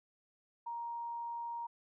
sine tone, 938 Hz, A#5, 11 cents sharp, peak -38 dBFS, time 0.66-1.67 s, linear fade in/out 10 ms, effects none

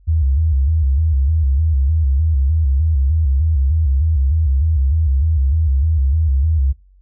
sine tone with vibrato, 73.42 Hz, D2, in tune, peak -12 dBFS, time 0.07-6.73 s, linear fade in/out 20 ms, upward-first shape square, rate 3.3 Hz, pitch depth 150 cents each way, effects noise-tail reverb RT60 0.3 s tail -23 dB re dry + added 47 Hz sine -46 dBFS peak until 7.01 s

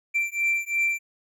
triangle beating tone pair, 2349 / 2351.9 Hz, D7 / D7, 0 / +2 cents, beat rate 2.9 Hz, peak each -24 dBFS, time 0.14-0.99 s, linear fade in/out 20 ms, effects none

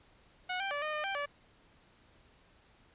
15% pulse tone with pitch steps, 732 / 785 / 579 / 612 / 606 / 785 / 576 Hz, F#5 / G5 / D5 / D#5 / D#5 / G5 / D5, -19 / +2 / -25 / -29 / -46 / +2 / -34 cents, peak -27 dBFS, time 0.49-1.26 s, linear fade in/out 10 ms, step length 110 ms, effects pink hiss -64 dBFS RMS until 2.94 s + resampled to 8000 Hz

